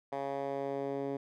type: tone with band-pass filter sweep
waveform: 10% pulse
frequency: 138.59 Hz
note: C#3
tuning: in tune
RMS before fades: -36 dBFS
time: 0.12-1.17 s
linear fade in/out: 5 ms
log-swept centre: 730 to 350 Hz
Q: 1.4
effects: none